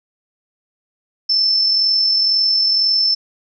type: tone with amplitude modulation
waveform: sine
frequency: 5300 Hz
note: E8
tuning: 9 cents sharp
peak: -11 dBFS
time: 1.29-3.15 s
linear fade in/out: 10 ms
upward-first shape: sine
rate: 42 Hz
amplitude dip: 30%
effects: none